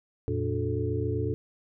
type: tone cluster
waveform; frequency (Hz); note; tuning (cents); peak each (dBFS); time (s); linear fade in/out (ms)
sine; 87.5 / 115.7 / 292 / 361.5 / 435.1; F2 / A#2 / D4 / F#4 / A4; +4 / -13 / -10 / -40 / -19; -32 / -30 / -35 / -36 / -32; 0.28-1.34; 0
effects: none